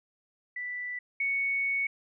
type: tone pair in turn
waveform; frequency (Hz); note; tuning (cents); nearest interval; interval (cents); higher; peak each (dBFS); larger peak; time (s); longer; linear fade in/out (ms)
sine; 1975.5 / 2220; B6 / C#7; 0 / +2; major second; 202; second; -33 / -26; second; 0.56-0.99 / 1.2-1.87; second; 5
effects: none

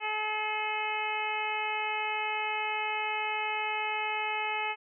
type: harmonic tone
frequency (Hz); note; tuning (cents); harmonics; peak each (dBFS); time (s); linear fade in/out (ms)
428.3; A4; -47; 1 / 2 / 3 / 4 / 5 / 6 / 7; -42 / -33 / -40 / -43 / -36 / -35 / -42; 0-4.76; 50
effects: none

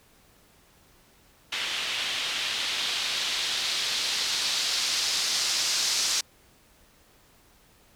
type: noise with low-pass filter sweep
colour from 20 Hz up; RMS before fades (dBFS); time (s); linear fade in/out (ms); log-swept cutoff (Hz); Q
blue; -28; 1.52-6.21; 5; 3000 to 5400; 1.8
effects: pink hiss -59 dBFS RMS until 7.95 s

